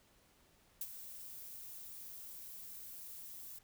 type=noise with ADSR envelope; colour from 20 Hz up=violet; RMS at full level=-39 dBFS; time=0.81-3.59 s; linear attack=3 ms; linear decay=44 ms; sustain=-11 dB; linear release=8 ms; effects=pink hiss -69 dBFS RMS until 3.63 s